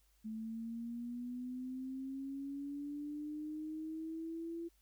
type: linear sweep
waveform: sine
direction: up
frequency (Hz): 217.2 to 338.2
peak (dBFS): -40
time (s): 0.24-4.69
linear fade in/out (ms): 20
effects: added 50 Hz sine -70 dBFS peak until 4.81 s + white hiss -75 dBFS RMS until 4.81 s